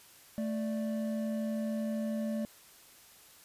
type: tone pair together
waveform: triangle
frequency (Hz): 220 / 587.3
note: A3 / D5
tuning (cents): 0 / 0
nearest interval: octave + perfect fourth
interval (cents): 1700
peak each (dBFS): -30 / -37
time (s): 0.38-2.45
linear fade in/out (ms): 0
effects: white hiss -57 dBFS RMS until 3.44 s + resampled to 32000 Hz